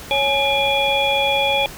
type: tone cluster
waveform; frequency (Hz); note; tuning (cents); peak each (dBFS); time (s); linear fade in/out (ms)
sine; 554 / 837 / 2406 / 3369; C#5 / G#5 / D7 / G#7; -1 / +13 / +41 / +24; -21; 0.11-1.66; 0
effects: pink hiss -36 dBFS RMS until 1.77 s